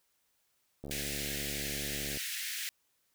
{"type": "click train", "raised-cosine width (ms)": 2, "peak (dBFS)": -29, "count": 96, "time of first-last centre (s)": [0.84, 2.172], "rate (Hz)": 71.3}
{"type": "high-pass noise", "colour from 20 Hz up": "pink", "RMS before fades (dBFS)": -38, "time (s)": [0.91, 2.69], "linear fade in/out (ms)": 0, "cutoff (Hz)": 1700, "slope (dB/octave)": 48}
{"effects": ["white hiss -75 dBFS RMS until 3.14 s"]}